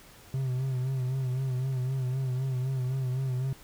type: tone with vibrato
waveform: triangle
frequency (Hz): 130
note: C3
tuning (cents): -11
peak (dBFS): -25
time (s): 0.34-3.53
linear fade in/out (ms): 2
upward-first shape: sine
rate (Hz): 3.9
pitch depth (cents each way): 59
effects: pink hiss -53 dBFS RMS until 3.63 s